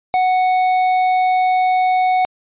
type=tone with tanh clipping; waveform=sine; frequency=740 Hz; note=F#5; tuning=in tune; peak=-14 dBFS; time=0.14-2.25 s; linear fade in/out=0 ms; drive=9 dB; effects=resampled to 8000 Hz